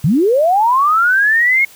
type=linear sweep; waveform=sine; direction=up; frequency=123.47 to 2189 Hz; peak=-9 dBFS; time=0.04-1.65 s; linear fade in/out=5 ms; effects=white hiss -42 dBFS RMS until 1.75 s